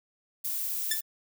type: noise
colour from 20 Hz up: violet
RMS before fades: -32 dBFS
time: 0.44-1.01 s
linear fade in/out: 10 ms
type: tone with exponential decay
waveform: 10% pulse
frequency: 1765 Hz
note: A6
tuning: 5 cents sharp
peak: -14 dBFS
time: 0.91-1.02 s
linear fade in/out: 5 ms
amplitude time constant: 22 ms
effects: none